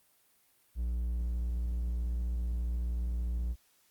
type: tone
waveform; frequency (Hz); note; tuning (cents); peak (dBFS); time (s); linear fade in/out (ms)
triangle; 59.3; A#1; +30; -28; 0.75-3.56; 50
effects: white hiss -68 dBFS RMS until 3.9 s + Opus 32 kbps